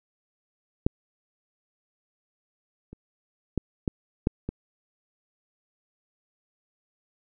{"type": "clicks", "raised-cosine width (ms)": 3, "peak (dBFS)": [-7, -29, -12, -12, -8, -17], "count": 6, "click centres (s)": [0.865, 2.93, 3.577, 3.878, 4.271, 4.49], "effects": []}